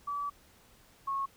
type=tone pair in turn; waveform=sine; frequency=1149 / 1095.2 Hz; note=D6 / C#6; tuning=-38 / -21 cents; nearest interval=minor second; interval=83 cents; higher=first; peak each=-32 / -30 dBFS; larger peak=second; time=0.07-0.3 / 1.07-1.26 s; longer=first; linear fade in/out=10 ms; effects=pink hiss -61 dBFS RMS until 1.36 s